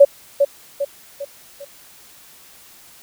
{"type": "tone with echo", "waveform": "sine", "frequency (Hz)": 563, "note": "C#5", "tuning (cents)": 27, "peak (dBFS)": -3, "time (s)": [0, 0.05], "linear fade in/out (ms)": 10, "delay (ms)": 400, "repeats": 4, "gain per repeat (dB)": -7, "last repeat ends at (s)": 1.65, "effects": ["white hiss -46 dBFS RMS until 3.02 s"]}